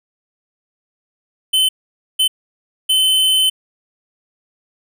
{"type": "tone bursts at uneven times", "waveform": "square", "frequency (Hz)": 3055, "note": "G7", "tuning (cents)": -45, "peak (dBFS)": -12, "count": 3, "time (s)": [[1.53, 1.69], [2.19, 2.28], [2.89, 3.5]], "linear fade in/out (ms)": 10, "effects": []}